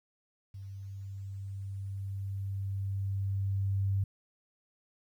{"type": "tone with level ramp", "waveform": "sine", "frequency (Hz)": 98, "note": "G2", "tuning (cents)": 0, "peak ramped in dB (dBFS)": [-41, -26], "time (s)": [0.54, 4.04], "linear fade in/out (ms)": 5, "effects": ["11-bit"]}